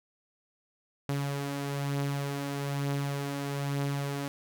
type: beating tone pair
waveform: sawtooth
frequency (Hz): 140 / 141.1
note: C#3 / C#3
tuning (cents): +18 / +31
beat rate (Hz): 1.1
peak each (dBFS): -34 / -27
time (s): 1.09-4.28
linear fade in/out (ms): 0
effects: none